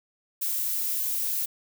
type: noise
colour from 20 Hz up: violet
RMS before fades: -28 dBFS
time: 0.41-1.46 s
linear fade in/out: 10 ms
effects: none